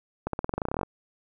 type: accelerating click train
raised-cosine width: 1 ms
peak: -14 dBFS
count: 16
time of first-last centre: 0.27-0.832 s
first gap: 63 ms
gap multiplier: 0.92
effects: none